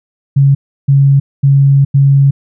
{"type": "tone bursts at uneven times", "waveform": "sine", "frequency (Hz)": 138.59, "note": "C#3", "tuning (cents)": 0, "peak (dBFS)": -4, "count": 4, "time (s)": [[0.36, 0.55], [0.88, 1.2], [1.43, 1.85], [1.94, 2.31]], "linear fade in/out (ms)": 10, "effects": []}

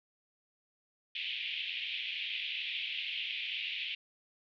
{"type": "band-pass noise", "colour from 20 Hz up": "white", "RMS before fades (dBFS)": -38, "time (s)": [1.15, 3.95], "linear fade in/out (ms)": 5, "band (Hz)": [2300, 3400], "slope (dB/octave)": 48, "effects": []}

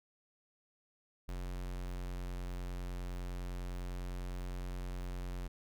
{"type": "tone", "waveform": "square", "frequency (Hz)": 44.92, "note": "F1", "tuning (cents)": 50, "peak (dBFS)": -39, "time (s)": [1.28, 5.48], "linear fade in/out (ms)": 10, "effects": []}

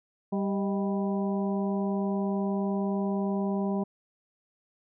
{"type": "harmonic tone with a mistuned harmonic", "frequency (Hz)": 196.8, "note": "G3", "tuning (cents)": 7, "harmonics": [1, 2, 3, 4, 5], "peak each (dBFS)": [-27, -33, -37, -39, -41], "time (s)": [0.32, 3.84], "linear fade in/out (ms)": 10, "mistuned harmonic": 3, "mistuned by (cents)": 85, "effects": []}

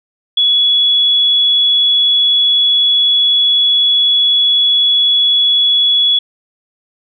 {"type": "tone", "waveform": "sine", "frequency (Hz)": 3384, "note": "G#7", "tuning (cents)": 32, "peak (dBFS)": -8, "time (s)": [0.37, 6.19], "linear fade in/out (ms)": 5, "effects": []}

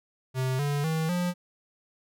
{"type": "tone with pitch steps", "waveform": "square", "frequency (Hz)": [129.9, 144.13, 159.93, 177.45], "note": ["C3", "D3", "D#3", "F3"], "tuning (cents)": [-12, -32, 48, 28], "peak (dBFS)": -26, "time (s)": [0.34, 1.34], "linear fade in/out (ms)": 50, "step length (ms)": 250, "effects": []}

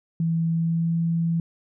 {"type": "tone with pitch glide", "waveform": "sine", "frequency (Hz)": [164.81, 166.72], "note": ["E3", "E3"], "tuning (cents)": [0, 20], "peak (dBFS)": -20, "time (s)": [0.2, 1.4], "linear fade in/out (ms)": 2, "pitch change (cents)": 20, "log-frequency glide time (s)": [0.5, 0.94], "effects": []}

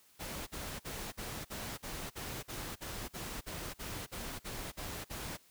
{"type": "noise bursts", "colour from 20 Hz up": "pink", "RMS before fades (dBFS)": -42, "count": 16, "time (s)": [0.19, 5.375], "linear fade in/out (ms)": 20, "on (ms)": 280, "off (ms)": 47, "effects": ["white hiss -65 dBFS RMS until 5.5 s"]}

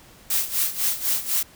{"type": "noise with tremolo", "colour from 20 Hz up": "blue", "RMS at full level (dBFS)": -21, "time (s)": [0.3, 1.43], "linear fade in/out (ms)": 5, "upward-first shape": "sine", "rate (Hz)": 4, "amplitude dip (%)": 80, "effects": ["pink hiss -50 dBFS RMS until 1.55 s"]}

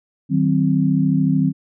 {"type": "chord", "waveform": "sine", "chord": "C diminished", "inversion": "first", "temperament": "equal with one note detuned", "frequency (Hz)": [155.56, 189.1, 261.6], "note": ["Eb3", "Gb3", "C4"], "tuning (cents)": [0, 38, 0], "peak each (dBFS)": [-18, -19, -18], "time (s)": [0.29, 1.53], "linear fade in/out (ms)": 50, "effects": []}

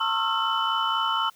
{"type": "tone cluster", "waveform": "sine", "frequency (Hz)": [905, 1084, 1305, 1369, 3009], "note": ["A5", "C#6", "E6", "F6", "F#7"], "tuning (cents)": [48, -39, -18, -35, 28], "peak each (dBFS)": -28, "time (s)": [0, 1.3], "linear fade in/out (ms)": 10, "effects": ["tanh soft clip ceiling -14 dBFS", "white hiss -58 dBFS RMS until 1.35 s"]}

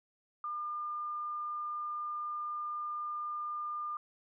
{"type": "tone", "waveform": "sine", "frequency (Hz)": 1204, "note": "D6", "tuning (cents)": 43, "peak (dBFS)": -35, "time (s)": [0.44, 3.97], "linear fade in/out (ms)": 2, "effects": []}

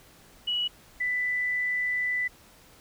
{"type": "tone pair in turn", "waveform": "sine", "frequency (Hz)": [2932, 1988.2], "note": ["F#7", "B6"], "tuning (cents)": [-16, 11], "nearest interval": "perfect fifth", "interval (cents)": 673, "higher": "first", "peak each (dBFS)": -25, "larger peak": "neither", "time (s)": [[0.47, 0.68], [1, 2.28]], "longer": "second", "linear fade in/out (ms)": 10, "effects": ["pink hiss -55 dBFS RMS until 2.8 s"]}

